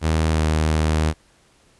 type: tone with pitch glide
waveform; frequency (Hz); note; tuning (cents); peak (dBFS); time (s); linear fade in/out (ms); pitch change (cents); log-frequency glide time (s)
sawtooth; 79.4 to 78.04; D#2 to D#2; +36 to +6; -13; 0.01-1.14; 50; -30; 0.31-0.41
effects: pink hiss -57 dBFS RMS until 1.79 s + resampled to 24000 Hz